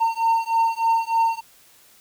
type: beating tone pair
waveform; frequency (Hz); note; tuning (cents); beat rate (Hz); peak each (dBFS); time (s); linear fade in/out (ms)
triangle; 909 / 912.3; A#5 / A#5; -44 / -38; 3.3; -19; 0-1.41; 20
effects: white hiss -53 dBFS RMS until 2 s